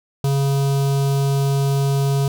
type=tone with notch filter; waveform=square; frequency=138.59 Hz; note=C#3; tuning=in tune; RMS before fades=-18 dBFS; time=0.24-2.28 s; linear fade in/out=2 ms; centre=1900 Hz; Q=0.9; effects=none